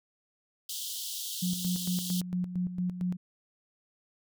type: high-pass noise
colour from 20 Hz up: pink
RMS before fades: -37 dBFS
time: 0.69-2.21 s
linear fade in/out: 5 ms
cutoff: 3000 Hz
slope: 96 dB/octave
type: tone with tremolo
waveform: sine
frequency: 180 Hz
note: F#3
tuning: 47 cents flat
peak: -27 dBFS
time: 1.42-3.17 s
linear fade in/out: 10 ms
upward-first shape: square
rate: 4.4 Hz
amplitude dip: 65%
effects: none